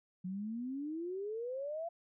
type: exponential sweep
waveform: sine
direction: up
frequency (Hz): 178.8 to 691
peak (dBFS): -37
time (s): 0.24-1.89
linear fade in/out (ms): 10
effects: none